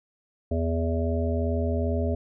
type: harmonic tone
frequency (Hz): 82.41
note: E2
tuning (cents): 0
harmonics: 1 / 3 / 5 / 7 / 8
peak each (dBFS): -25 / -30 / -32 / -33 / -34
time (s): 0.51-2.15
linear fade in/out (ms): 5
effects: none